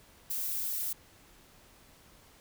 violet noise, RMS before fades -34 dBFS, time 0.3-0.93 s, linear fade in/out 5 ms, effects pink hiss -59 dBFS RMS until 2.4 s

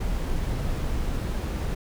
brown noise, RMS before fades -27 dBFS, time 0-1.75 s, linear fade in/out 10 ms, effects none

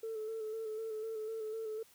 sine tone with vibrato, 440 Hz, A4, in tune, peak -36 dBFS, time 0.03-1.83 s, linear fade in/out 5 ms, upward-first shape square, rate 4 Hz, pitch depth 29 cents each way, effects tanh soft clip ceiling -34 dBFS + white hiss -64 dBFS RMS until 1.94 s

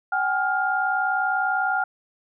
sine tone cluster, 758 / 818 / 1408 Hz, F#5 / G#5 / F6, +42 / -26 / +14 cents, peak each -25 / -27 / -23 dBFS, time 0.12-1.84 s, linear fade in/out 5 ms, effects none

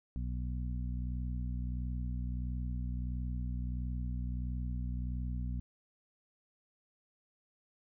harmonic tone, 61.5 Hz, B1, 7 cents flat, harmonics 1 / 2 / 3 / 4, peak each -35 / -41 / -45 / -47 dBFS, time 0.16-5.6 s, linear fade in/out 0 ms, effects none

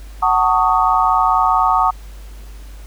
sine chord, D# half-diminished seventh, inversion first, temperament just, 746.7 / 896 / 1120.1 / 1244.5 Hz, F#5 / A5 / C#6 / D#6, +16 / +31 / +18 / 0 cents, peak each -17 dBFS, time 0.22-1.91 s, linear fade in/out 10 ms, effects added 50 Hz sine -32 dBFS peak until 2.86 s + pink hiss -46 dBFS RMS until 2.86 s

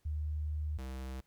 sine / square tone pair in turn, 75.9 / 65.31 Hz, D#2 / C2, -42 / -3 cents, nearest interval minor third, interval 261 cents, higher first, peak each -33 / -40 dBFS, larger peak first, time 0.05-0.78 / 0.78-1.21 s, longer first, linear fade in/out 10 ms, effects pink hiss -75 dBFS RMS until 1.26 s

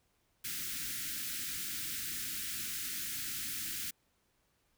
white band-stop noise, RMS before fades -39 dBFS, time 0.44-3.91 s, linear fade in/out 10 ms, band 340 to 1400 Hz, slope 48 dB/octave, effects pink hiss -75 dBFS RMS until 4.77 s

